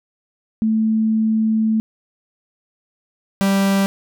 sine / 45% pulse tone pair in turn, 220 / 195.91 Hz, A3 / G3, 0 / -1 cents, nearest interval major second, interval 201 cents, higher first, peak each -14 / -14 dBFS, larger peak neither, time 0.62-1.8 / 3.41-3.86 s, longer first, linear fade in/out 0 ms, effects none

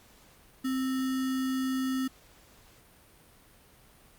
sine tone with sample-and-hold, 261.6 Hz, C4, in tune, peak -27 dBFS, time 0.64-2.08 s, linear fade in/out 10 ms, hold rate 1575 Hz, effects pink hiss -58 dBFS RMS until 4.18 s + Opus 48 kbps

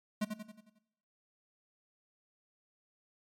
square tone with echo, 212.2 Hz, G#3, 38 cents sharp, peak -30 dBFS, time 0.21-0.25 s, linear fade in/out 10 ms, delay 90 ms, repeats 6, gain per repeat -6 dB, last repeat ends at 0.79 s, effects noise-tail reverb RT60 0.8 s tail -17 dB re dry + MP3 64 kbps

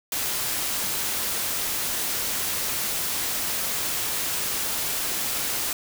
white noise, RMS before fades -27 dBFS, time 0.12-5.73 s, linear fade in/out 2 ms, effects none

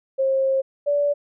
sine tone pair in turn, 535 / 577.9 Hz, C5 / D5, +38 / -28 cents, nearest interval minor second, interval 134 cents, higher second, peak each -17 dBFS, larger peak neither, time 0.18-0.62 / 0.86-1.14 s, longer first, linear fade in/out 20 ms, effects none

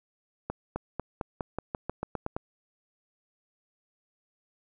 accelerating click train, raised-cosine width 1 ms, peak -17 dBFS, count 12, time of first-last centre 0.5-2.365 s, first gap 260 ms, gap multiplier 0.91, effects none

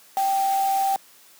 sine tone in noise, 781 Hz, G5, 7 cents flat, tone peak -19 dBFS, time 0.17-0.96 s, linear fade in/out 0 ms, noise white, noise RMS -35 dBFS, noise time 0.17-0.96 s, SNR +13 dB, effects white hiss -52 dBFS RMS until 1.39 s + high-pass 200 Hz 12 dB/octave

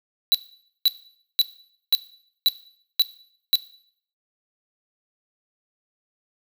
square tone bursts, 3951 Hz, B7, in tune, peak -14 dBFS, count 7, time 0.32-3.555 s, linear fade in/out 0 ms, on 25 ms, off 510 ms, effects noise-tail reverb RT60 0.6 s tail -17 dB re dry

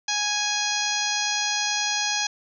harmonic tone with a mistuned harmonic, 830.6 Hz, G#5, in tune, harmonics 1 / 2 / 3 / 4 / 5 / 6 / 7 / 8, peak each -31 / -31 / -31 / -31 / -31 / -31 / -31 / -31 dBFS, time 0.08-2.27 s, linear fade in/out 5 ms, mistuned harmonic 8, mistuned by -36 cents, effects none

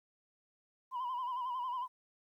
sine tone with vibrato, 1000 Hz, B5, 21 cents sharp, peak -33 dBFS, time 0.91-1.88 s, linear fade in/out 50 ms, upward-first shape sine, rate 11 Hz, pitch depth 79 cents each way, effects tanh soft clip ceiling -33 dBFS + 12-bit

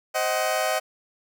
sawtooth chord, C diminished, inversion none, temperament just, 523.3 / 627.9 / 753.5 Hz, C5 / Eb5 / Gb5, 0 / +16 / +31 cents, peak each -26 / -21 / -23 dBFS, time 0.14-0.8 s, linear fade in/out 20 ms, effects none

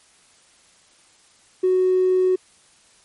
triangle tone with tanh clipping, 370 Hz, F#4, in tune, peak -14 dBFS, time 1.63-2.36 s, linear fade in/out 10 ms, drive 1 dB, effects white hiss -55 dBFS RMS until 3.04 s + MP3 48 kbps

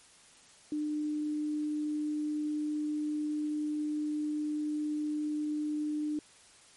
sine tone, 300.8 Hz, D4, 42 cents sharp, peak -30 dBFS, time 0.72-6.19 s, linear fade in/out 2 ms, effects white hiss -58 dBFS RMS until 6.76 s + MP3 48 kbps

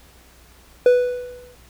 triangle tone with exponential decay, 493.9 Hz, B4, in tune, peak -6 dBFS, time 0.86-1.55 s, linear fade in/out 2 ms, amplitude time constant 150 ms, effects added 60 Hz sine -51 dBFS peak until 1.69 s + pink hiss -51 dBFS RMS until 1.69 s

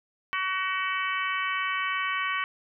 harmonic tone, 377 Hz, F#4, 32 cents sharp, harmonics 3 / 4 / 5 / 6 / 7 / 8, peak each -30 / -34 / -33 / -33 / -38 / -37 dBFS, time 0.33-2.44 s, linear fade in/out 0 ms, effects none

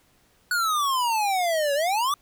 square exponential two-way sweep, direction down then up, 1480 to 554.4 to 1197 Hz, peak -22 dBFS, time 0.51-2.14 s, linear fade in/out 2 ms, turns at 1.74 s, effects pink hiss -62 dBFS RMS until 2.21 s

